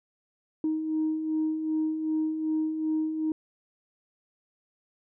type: beating tone pair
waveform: sine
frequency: 311.1 / 313.7 Hz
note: D#4 / D#4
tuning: 0 / +14 cents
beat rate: 2.6 Hz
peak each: -34 / -25 dBFS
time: 0.64-3.32 s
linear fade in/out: 2 ms
effects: tanh soft clip ceiling -20 dBFS